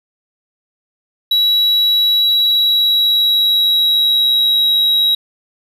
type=tone with pitch glide; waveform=triangle; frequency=3900 to 3849 Hz; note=B7 to B7; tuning=-23 to -45 cents; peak=-9 dBFS; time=1.31-5.15 s; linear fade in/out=5 ms; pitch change=-22 cents; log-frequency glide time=2.15-4.7 s; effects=none